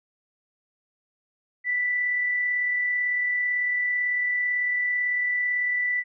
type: tone with amplitude modulation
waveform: sine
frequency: 1975.5 Hz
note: B6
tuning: in tune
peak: -21 dBFS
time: 1.64-6.04 s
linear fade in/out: 50 ms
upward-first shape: sine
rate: 38 Hz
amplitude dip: 25%
effects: none